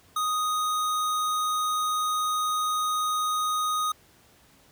square tone, 1244.5 Hz, D#6, in tune, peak -25 dBFS, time 0.16-3.92 s, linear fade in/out 5 ms, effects pink hiss -58 dBFS RMS until 4.71 s + high-pass 60 Hz 12 dB/octave

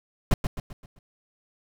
brown noise with echo, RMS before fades -18 dBFS, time 0.31-0.34 s, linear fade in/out 2 ms, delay 130 ms, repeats 5, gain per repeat -7 dB, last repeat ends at 0.99 s, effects none

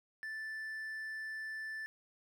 triangle tone, 1760 Hz, A6, in tune, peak -38 dBFS, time 0.23-1.86 s, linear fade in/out 0 ms, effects none

